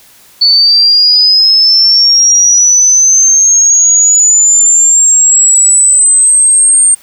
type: linear sweep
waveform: sine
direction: up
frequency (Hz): 4454 to 8700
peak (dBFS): -3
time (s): 0.41-6.95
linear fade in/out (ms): 10
effects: white hiss -41 dBFS RMS until 7.02 s